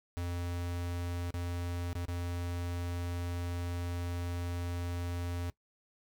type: tone with dropouts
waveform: square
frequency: 87.31 Hz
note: F2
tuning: in tune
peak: -35 dBFS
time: 0.17-5.5 s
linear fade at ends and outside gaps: 0 ms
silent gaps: 1.305-1.341 / 1.93-1.953 / 2.053-2.083 s
effects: noise-tail reverb RT60 0.1 s tail -20 dB re dry